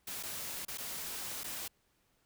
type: noise with dropouts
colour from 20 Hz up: white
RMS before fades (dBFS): -41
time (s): 0.07-1.68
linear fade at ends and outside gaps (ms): 5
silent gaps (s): 0.229-0.233 / 0.651-0.681 / 0.775-0.782 / 1.435-1.441
effects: pink hiss -74 dBFS RMS until 2.25 s